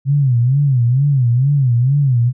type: tone with vibrato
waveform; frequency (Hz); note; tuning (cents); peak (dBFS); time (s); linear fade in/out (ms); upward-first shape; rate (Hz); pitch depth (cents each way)
sine; 130.81; C3; 0; -10; 0.05-2.33; 50; sine; 2.2; 180
effects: none